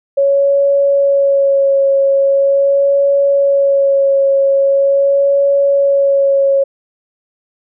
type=tone with vibrato; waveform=sine; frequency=554.4 Hz; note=C#5; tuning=in tune; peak=-8 dBFS; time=0.17-6.64 s; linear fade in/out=10 ms; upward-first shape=sine; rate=0.42 Hz; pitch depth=17 cents each way; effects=none